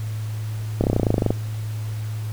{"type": "slowing click train", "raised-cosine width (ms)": 2, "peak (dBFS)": -5, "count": 15, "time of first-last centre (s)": [0.81, 1.306], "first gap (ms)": 29, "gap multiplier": 1.03, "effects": ["added 108 Hz sine -25 dBFS peak until 2.32 s", "pink hiss -43 dBFS RMS until 2.32 s"]}